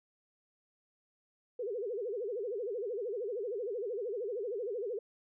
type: tone with vibrato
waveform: sine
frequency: 442.9 Hz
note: A4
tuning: 11 cents sharp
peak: -34 dBFS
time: 1.59-4.99 s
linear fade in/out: 5 ms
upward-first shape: sine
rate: 13 Hz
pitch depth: 230 cents each way
effects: none